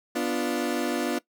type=chord; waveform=30% pulse; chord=B diminished; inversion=none; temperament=equal; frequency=246.9 / 293.7 / 349.2 Hz; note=B3 / D4 / F4; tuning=0 / 0 / 0 cents; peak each=-27 dBFS; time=0.15-1.19 s; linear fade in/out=10 ms; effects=noise-tail reverb RT60 0.1 s tail -19 dB re dry